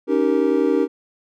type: chord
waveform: triangle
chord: Eb dominant seventh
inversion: third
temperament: just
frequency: 280 / 311.1 / 388.9 / 466.7 Hz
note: Db4 / Eb4 / G4 / Bb4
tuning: +18 / 0 / -14 / +2 cents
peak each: -19 dBFS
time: 0.07-0.88 s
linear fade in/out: 50 ms
effects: none